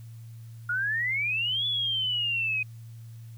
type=exponential two-way sweep; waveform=sine; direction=up then down; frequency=1412 to 3456 to 2500 Hz; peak=-25 dBFS; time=0.69-2.63 s; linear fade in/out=5 ms; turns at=1.66 s; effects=added 114 Hz sine -41 dBFS peak until 3.37 s + white hiss -62 dBFS RMS until 3.37 s